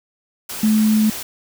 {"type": "tone in noise", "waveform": "sine", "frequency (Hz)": 216.3, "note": "A3", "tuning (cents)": -29, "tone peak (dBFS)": -12, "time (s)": [0.63, 1.1], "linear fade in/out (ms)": 5, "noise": "white", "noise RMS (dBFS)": -29, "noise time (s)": [0.49, 1.23], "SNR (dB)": 14, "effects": []}